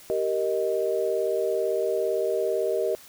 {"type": "chord", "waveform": "sine", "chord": "Eb major", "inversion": "first", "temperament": "just", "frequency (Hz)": [388.9, 466.7, 622.3], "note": ["G4", "Bb4", "Eb5"], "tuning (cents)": [-14, 2, 0], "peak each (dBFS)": -27, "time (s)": [0.1, 2.95], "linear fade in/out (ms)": 0, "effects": ["white hiss -49 dBFS RMS until 3.08 s"]}